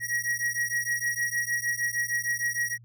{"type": "beating tone pair", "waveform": "square", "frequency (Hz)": [1900, 1906.5], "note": ["A#6", "A#6"], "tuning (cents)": [33, 38], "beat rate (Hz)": 6.5, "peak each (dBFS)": -30, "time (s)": [0, 2.78], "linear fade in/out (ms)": 50, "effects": ["added 118 Hz sine -49 dBFS peak until 2.84 s"]}